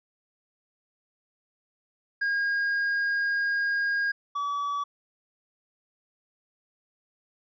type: tone pair in turn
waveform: triangle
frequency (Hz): 1627 / 1143.8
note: G#6 / D6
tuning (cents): -36 / -46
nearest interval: tritone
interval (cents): 610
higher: first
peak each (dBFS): -22 / -25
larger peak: first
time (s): 2.21-4.12 / 4.35-4.84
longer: first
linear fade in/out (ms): 10
effects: resampled to 16000 Hz